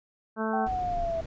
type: harmonic tone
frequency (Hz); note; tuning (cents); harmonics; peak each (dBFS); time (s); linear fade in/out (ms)
220; A3; 0; 1 / 2 / 3 / 4 / 5 / 6 / 7; -30 / -33 / -35 / -36 / -37 / -38 / -38; 0.36-0.69; 50
type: linear sweep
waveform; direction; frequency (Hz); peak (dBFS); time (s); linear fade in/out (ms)
sine; down; 781 to 652; -27; 0.53-1.21; 5
type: noise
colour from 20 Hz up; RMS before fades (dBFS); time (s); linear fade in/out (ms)
brown; -37; 0.66-1.26; 5
effects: resampled to 16000 Hz